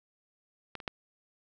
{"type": "clicks", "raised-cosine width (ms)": 0.3, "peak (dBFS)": [-22, -28, -16], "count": 3, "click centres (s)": [0.753, 0.802, 0.878], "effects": []}